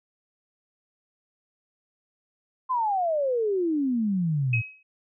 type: exponential sweep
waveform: sine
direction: down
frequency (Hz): 1053 to 110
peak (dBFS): -22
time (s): 2.69-4.62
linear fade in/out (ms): 20
type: tone with exponential decay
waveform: sine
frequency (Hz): 2548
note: D#7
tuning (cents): +41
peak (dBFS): -21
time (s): 4.53-4.83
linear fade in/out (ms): 5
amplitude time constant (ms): 65
effects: none